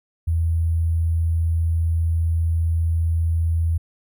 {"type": "tone with sample-and-hold", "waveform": "sine", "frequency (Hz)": 82.5, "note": "E2", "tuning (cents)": 2, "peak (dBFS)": -17, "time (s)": [0.27, 3.78], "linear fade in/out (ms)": 10, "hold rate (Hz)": 11025, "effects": []}